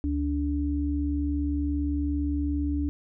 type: tone pair together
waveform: sine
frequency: 72.47 / 289.9 Hz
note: D2 / D4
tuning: -22 / -22 cents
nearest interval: 2 octaves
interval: 2400 cents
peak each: -27 dBFS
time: 0.04-2.89 s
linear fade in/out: 0 ms
effects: none